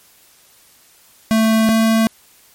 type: tone pair in turn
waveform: square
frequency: 221.6 / 223.3 Hz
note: A3 / A3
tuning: +13 / +26 cents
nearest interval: unison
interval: 13 cents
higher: second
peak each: -12 dBFS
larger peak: neither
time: 1.31-1.69 / 1.69-2.07 s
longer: neither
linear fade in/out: 0 ms
effects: white hiss -50 dBFS RMS until 2.54 s + MP3 64 kbps